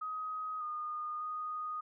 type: tone with pitch steps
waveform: sine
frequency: 1259 / 1224 / 1239 Hz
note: D#6 / D#6 / D#6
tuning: +20 / -29 / -8 cents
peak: -36 dBFS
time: 0.01-1.81 s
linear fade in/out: 10 ms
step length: 600 ms
effects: none